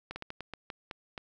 slowing click train, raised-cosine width 0.3 ms, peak -23 dBFS, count 9, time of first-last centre 0.11-1.178 s, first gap 50 ms, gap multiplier 1.27, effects none

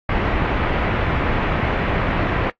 pink low-pass noise, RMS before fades -20 dBFS, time 0.09-2.5 s, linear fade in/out 2 ms, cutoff 2400 Hz, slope 24 dB/octave, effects noise-tail reverb RT60 0.1 s tail -18 dB re dry + AAC 48 kbps

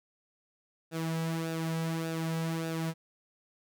sawtooth tone with flanger, 163.1 Hz, E3, 18 cents flat, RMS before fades -33 dBFS, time 0.91-2.94 s, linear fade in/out 50 ms, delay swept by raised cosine 0.94 to 2.84 ms, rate 1.7 Hz, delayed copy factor -0.6, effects none

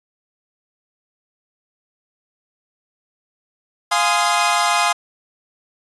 sawtooth chord, F minor seventh, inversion none, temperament equal with one note detuned, 698.5 / 830.6 / 1034.5 / 1244.5 Hz, F5 / Ab5 / C6 / Eb6, 0 / 0 / -20 / 0 cents, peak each -17 dBFS, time 3.91-4.93 s, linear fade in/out 10 ms, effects resampled to 24000 Hz

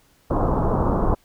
pink low-pass noise, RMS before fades -20 dBFS, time 0.3-1.15 s, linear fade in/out 10 ms, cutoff 1200 Hz, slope 48 dB/octave, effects pink hiss -59 dBFS RMS until 1.24 s

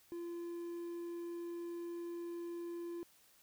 triangle tone, 343.1 Hz, F4, 31 cents flat, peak -39 dBFS, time 0.12-3.03 s, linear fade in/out 0 ms, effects white hiss -67 dBFS RMS until 3.42 s

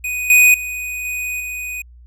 square tone with level steps, 2488 Hz, D#7, 1 cent flat, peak -21 / -8 / -24 / -22 / -25 dBFS, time 0.04-1.82 s, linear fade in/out 5 ms, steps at 0.3 / 0.54 / 1.05 / 1.4 s, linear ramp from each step 2 ms, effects added 60 Hz sine -40 dBFS peak until 2.06 s

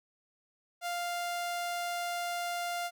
sawtooth tone, 698.5 Hz, F5, in tune, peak -29 dBFS, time 0.81-2.91 s, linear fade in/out 50 ms, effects none

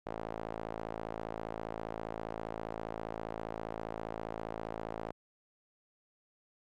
sawtooth tone with band-pass filter, 55 Hz, A1, in tune, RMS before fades -41 dBFS, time 0.06-5.12 s, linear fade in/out 5 ms, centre 670 Hz, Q 1.3, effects AAC 64 kbps

